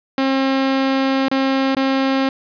sawtooth tone with dropouts, 268.1 Hz, C4, 42 cents sharp, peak -11 dBFS, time 0.18-2.29 s, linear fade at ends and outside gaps 2 ms, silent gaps 1.284-1.314 / 1.749-1.767 s, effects resampled to 11025 Hz + 8-bit

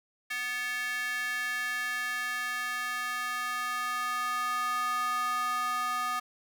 square tone with high-pass filter sweep, 246.9 Hz, B3, in tune, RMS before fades -32 dBFS, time 0.3-6.2 s, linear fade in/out 10 ms, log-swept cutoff 1900 to 1100 Hz, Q 4.3, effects none

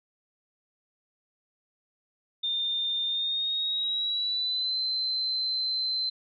sine tone with pitch glide, 3616 to 4082 Hz, A7 to C8, +47 to -44 cents, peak -26 dBFS, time 2.43-6.1 s, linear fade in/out 10 ms, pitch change +209 cents, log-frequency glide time 3.06-4.78 s, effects none

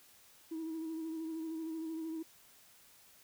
sine tone with vibrato, 322.1 Hz, E4, 40 cents flat, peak -36 dBFS, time 0.51-2.23 s, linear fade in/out 10 ms, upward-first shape sine, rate 13 Hz, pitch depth 34 cents each way, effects tanh soft clip ceiling -35 dBFS + white hiss -62 dBFS RMS until 3.23 s

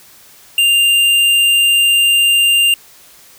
triangle tone with hard clipping, 2794 Hz, F7, in tune, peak -10 dBFS, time 0.58-2.74 s, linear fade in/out 2 ms, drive 15 dB, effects white hiss -43 dBFS RMS until 3.38 s

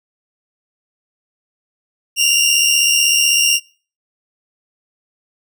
20% pulse tone pair together, 2758 / 2834 Hz, F7 / F7, -22 / +25 cents, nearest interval unison, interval 47 cents, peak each -10 dBFS, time 2.16-3.6 s, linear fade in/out 50 ms, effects noise-tail reverb RT60 0.4 s tail -24 dB re dry

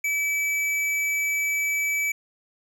triangle tone with hard clipping, 2300 Hz, D7, 37 cents flat, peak -24 dBFS, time 0.04-2.12 s, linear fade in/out 5 ms, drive 17 dB, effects none

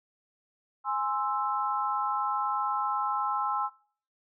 sine chord, Ab augmented, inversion none, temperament equal, 830.6 / 1046.5 / 1318.5 Hz, Ab5 / C6 / E6, 0 / 0 / 0 cents, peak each -31 dBFS, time 0.84-3.7 s, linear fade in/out 50 ms, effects noise-tail reverb RT60 0.5 s tail -23 dB re dry

